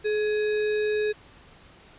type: tone with sample-and-hold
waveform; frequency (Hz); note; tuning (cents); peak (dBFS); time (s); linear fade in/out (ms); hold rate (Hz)
sine; 424.5; G#4; +38; -22; 0.04-1.13; 20; 2100
effects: pink hiss -52 dBFS RMS until 1.98 s + resampled to 8000 Hz